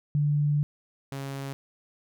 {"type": "tone pair in turn", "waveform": ["sine", "sawtooth"], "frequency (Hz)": [146.83, 137.31], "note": ["D3", "C#3"], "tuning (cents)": [0, -16], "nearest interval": "minor second", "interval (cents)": 116, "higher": "first", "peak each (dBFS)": [-21, -29], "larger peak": "first", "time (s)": [[0.15, 0.63], [1.12, 1.53]], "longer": "first", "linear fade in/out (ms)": 0, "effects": []}